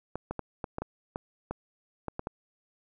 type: clicks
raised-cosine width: 1 ms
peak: -19 dBFS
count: 11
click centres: 0.156 / 0.31 / 0.393 / 0.642 / 0.784 / 0.82 / 1.159 / 1.51 / 2.083 / 2.194 / 2.271 s
effects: none